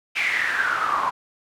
pink noise with band-pass filter sweep, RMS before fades -23 dBFS, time 0.15-1.11 s, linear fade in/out 20 ms, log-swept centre 2400 to 1000 Hz, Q 7.5, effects none

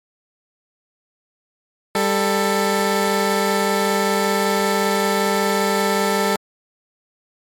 15% pulse tone pair together, 198.33 / 441.9 Hz, G3 / A4, +20 / +7 cents, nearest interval octave + major second, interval 1387 cents, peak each -13 dBFS, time 1.95-6.36 s, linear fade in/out 2 ms, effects MP3 64 kbps

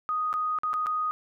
sine tone with dropouts, 1244.5 Hz, D#6, in tune, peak -25 dBFS, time 0.09-1.11 s, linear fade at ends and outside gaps 0 ms, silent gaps 0.329-0.339 / 0.587-0.634 / 0.732-0.739 / 0.861-0.868 s, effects none

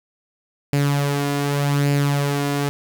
sawtooth tone with flanger, 142.6 Hz, C#3, 49 cents sharp, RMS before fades -20 dBFS, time 0.73-2.69 s, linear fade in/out 0 ms, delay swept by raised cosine 0.41 to 2.91 ms, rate 0.85 Hz, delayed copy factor +0.5, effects none

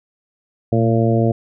harmonic tone with a mistuned harmonic, 113.7 Hz, A#2, 43 cents flat, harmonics 1 / 2 / 3 / 4 / 5 / 6, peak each -16 / -19 / -21 / -22 / -23 / -24 dBFS, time 0.72-1.32 s, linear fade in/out 5 ms, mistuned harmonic 1, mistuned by +54 cents, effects none

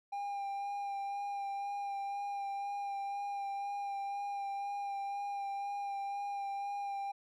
triangle tone with vibrato, 801 Hz, G5, 37 cents sharp, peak -34 dBFS, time 0.12-7.12 s, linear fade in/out 10 ms, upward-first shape sine, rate 2 Hz, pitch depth 16 cents each way, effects none

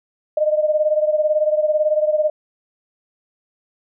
sine beating tone pair, 607 / 625 Hz, D#5 / D#5, -43 / +8 cents, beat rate 18 Hz, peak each -16 / -20 dBFS, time 0.37-2.3 s, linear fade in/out 5 ms, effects none

